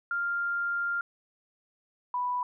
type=tone pair in turn; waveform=sine; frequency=1396.9 / 987.8 Hz; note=F6 / B5; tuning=0 / 0 cents; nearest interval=tritone; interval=600 cents; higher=first; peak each=-27 dBFS; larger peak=neither; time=0.11-1.01 / 2.14-2.43 s; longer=first; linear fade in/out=2 ms; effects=none